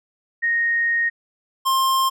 sine / square tone pair in turn, 1862 / 1059.4 Hz, A#6 / C6, -2 / +21 cents, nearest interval minor seventh, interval 977 cents, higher first, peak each -17 dBFS, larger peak neither, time 0.42-1.1 / 1.65-2.1 s, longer first, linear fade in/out 20 ms, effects none

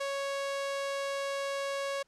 sawtooth tone, 554.4 Hz, C#5, in tune, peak -28 dBFS, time 0-2.03 s, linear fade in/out 10 ms, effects pink hiss -72 dBFS RMS until 2.07 s + low-pass 8000 Hz 12 dB/octave

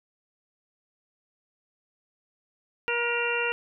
harmonic tone with a mistuned harmonic, 475 Hz, A#4, 33 cents sharp, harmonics 1 / 2 / 3 / 4 / 5 / 6, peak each -30 / -34 / -31 / -35 / -34 / -29 dBFS, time 2.88-3.52 s, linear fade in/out 0 ms, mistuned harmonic 6, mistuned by -54 cents, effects none

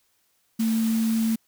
sine tone in noise, 224.3 Hz, A3, 34 cents sharp, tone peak -20 dBFS, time 0.59-1.36 s, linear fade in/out 10 ms, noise white, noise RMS -37 dBFS, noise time 0.59-1.36 s, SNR +14 dB, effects white hiss -68 dBFS RMS until 1.47 s

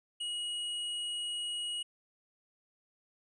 square tone, 2900 Hz, F#7, 35 cents flat, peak -35 dBFS, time 0.2-1.83 s, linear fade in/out 10 ms, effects resampled to 22050 Hz

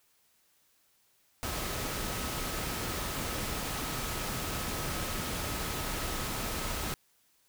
sine tone in noise, 1279 Hz, D#6, 47 cents sharp, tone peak -46 dBFS, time 1.43-6.94 s, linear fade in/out 0 ms, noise pink, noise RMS -35 dBFS, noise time 1.43-6.94 s, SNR -14 dB, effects white hiss -69 dBFS RMS until 7.48 s

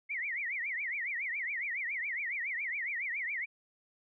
sine tone with vibrato, 2093 Hz, C7, in tune, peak -33 dBFS, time 0.09-3.46 s, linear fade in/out 20 ms, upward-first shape triangle, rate 7.2 Hz, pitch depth 260 cents each way, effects none

